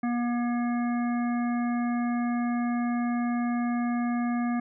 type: harmonic tone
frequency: 240 Hz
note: B3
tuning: 49 cents flat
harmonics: 1 / 3 / 5 / 7 / 9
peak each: -25 / -35 / -39 / -42 / -44 dBFS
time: 0.03-4.6 s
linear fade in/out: 5 ms
effects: none